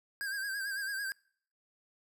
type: tone with vibrato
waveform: square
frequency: 1600 Hz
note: G6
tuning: 35 cents sharp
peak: -35 dBFS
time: 0.21-1.12 s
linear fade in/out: 0 ms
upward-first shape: sine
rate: 9 Hz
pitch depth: 62 cents each way
effects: noise-tail reverb RT60 0.6 s tail -26 dB re dry